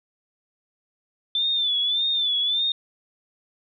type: tone with vibrato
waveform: sine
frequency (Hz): 3520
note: A7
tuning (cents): 0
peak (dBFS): -20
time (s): 1.35-2.72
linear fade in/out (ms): 2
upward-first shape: sine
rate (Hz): 1.7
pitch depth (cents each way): 80
effects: none